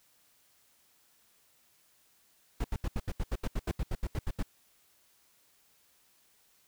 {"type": "noise bursts", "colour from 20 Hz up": "brown", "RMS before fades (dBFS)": -31, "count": 16, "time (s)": [2.6, 4.428], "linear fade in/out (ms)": 5, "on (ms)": 43, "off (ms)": 76, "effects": ["white hiss -67 dBFS RMS until 6.67 s"]}